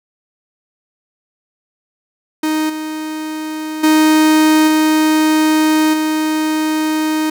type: tone with level steps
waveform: 45% pulse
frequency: 311.1 Hz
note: D#4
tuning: in tune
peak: -14 / -21 / -8 / -10 / -14 dBFS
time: 2.43-7.3 s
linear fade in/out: 5 ms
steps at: 2.69 / 3.83 / 4.67 / 5.93 s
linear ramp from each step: 10 ms
effects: none